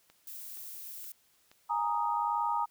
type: click train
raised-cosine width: 0.2 ms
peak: -38 dBFS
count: 4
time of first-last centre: 0.1-1.515 s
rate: 2.12 Hz
type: noise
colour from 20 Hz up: violet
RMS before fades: -44 dBFS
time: 0.27-1.12 s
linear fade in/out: 2 ms
type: chord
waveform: sine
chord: Ab suspended second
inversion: none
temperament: equal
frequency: 830.6 / 932.3 / 1244.5 Hz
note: Ab5 / Bb5 / Eb6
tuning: 0 / 0 / 0 cents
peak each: -34 / -30 / -34 dBFS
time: 1.69-2.66 s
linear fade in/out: 20 ms
effects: white hiss -68 dBFS RMS until 2.7 s